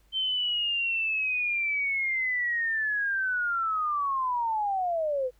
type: linear sweep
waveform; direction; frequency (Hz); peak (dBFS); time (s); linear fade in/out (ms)
sine; down; 3115 to 489.6; -25; 0.12-5.31; 50
effects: added 50 Hz sine -60 dBFS peak until 5.39 s + pink hiss -68 dBFS RMS until 5.39 s